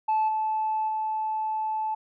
sine tone with level steps, 870 Hz, A5, 20 cents flat, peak -19 / -23 / -25 dBFS, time 0.08-1.95 s, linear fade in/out 10 ms, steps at 0.28 / 0.88 s, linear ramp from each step 10 ms, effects tanh soft clip ceiling -19 dBFS

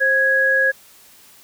sine tone pair together, 530.5 / 1661.2 Hz, C5 / G#6, +24 / 0 cents, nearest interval octave + minor sixth, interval 1976 cents, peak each -21 / -14 dBFS, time 0-0.72 s, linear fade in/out 20 ms, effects white hiss -48 dBFS RMS until 1.43 s

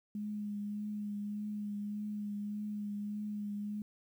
sine tone with vibrato, 207.5 Hz, G#3, 1 cent flat, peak -36 dBFS, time 0.15-3.82 s, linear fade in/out 2 ms, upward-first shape triangle, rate 1.7 Hz, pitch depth 25 cents each way, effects 11-bit

